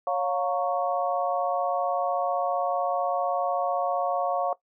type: harmonic tone with a mistuned harmonic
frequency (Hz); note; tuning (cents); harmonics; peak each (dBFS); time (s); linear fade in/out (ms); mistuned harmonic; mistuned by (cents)
185; F#3; 0; 3 / 4 / 5 / 6; -28 / -27 / -35 / -31; 0.07-4.53; 2; 4; -70
effects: noise-tail reverb RT60 0.1 s tail -17 dB re dry